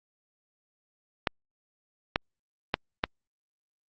clicks, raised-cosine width 0.3 ms, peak -7 dBFS, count 4, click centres 1.272 / 2.159 / 2.741 / 3.039 s, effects low-pass 4000 Hz 12 dB/octave + Opus 48 kbps

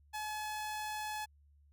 sawtooth tone, 853 Hz, G#5, 46 cents sharp, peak -34 dBFS, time 0.13-1.26 s, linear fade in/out 20 ms, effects added 72 Hz sine -62 dBFS peak until 1.72 s

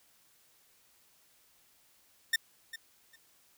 sawtooth tone with echo, 1817 Hz, A#6, 45 cents flat, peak -21 dBFS, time 2.33-2.36 s, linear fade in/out 5 ms, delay 400 ms, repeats 2, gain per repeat -15 dB, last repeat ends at 3.16 s, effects white hiss -66 dBFS RMS until 3.57 s

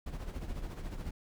brown noise with tremolo, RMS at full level -37 dBFS, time 0.06-1.11 s, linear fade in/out 5 ms, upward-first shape sine, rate 14 Hz, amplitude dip 60%, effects none

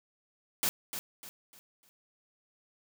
white noise with echo, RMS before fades -29 dBFS, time 0.63-0.69 s, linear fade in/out 0 ms, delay 300 ms, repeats 4, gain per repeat -9 dB, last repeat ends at 1.89 s, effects none

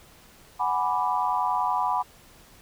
sine chord, G# half-diminished seventh, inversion third, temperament equal, 740 / 830.6 / 987.8 / 1174.7 Hz, F#5 / G#5 / B5 / D6, 0 / 0 / 0 / 0 cents, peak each -29 / -29 / -25 / -31 dBFS, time 0.59-2.03 s, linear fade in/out 20 ms, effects pink hiss -53 dBFS RMS until 2.61 s

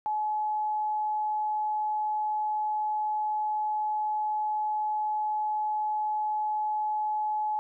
sine tone, 852 Hz, G#5, 44 cents sharp, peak -26 dBFS, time 0.06-7.59 s, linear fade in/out 0 ms, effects none

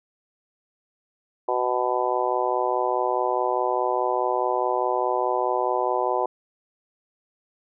harmonic tone, 124.8 Hz, B2, 19 cents sharp, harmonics 3 / 4 / 5 / 6 / 7 / 8, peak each -28 / -28 / -28 / -28 / -28 / -28 dBFS, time 1.48-6.26 s, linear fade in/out 5 ms, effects none

